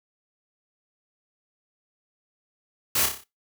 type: noise with echo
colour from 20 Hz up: white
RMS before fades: -23 dBFS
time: 2.95-3.06 s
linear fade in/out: 5 ms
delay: 30 ms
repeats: 6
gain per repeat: -5 dB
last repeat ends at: 3.24 s
effects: noise-tail reverb RT60 0.2 s tail -19 dB re dry